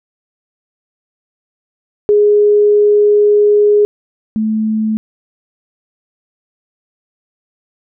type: tone pair in turn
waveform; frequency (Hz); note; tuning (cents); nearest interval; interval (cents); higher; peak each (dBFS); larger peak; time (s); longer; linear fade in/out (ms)
sine; 415.3 / 217.8; G#4 / A3; 0 / -17; major seventh; 1117; first; -6 / -12; first; 2.09-3.85 / 4.36-4.97; first; 0
effects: none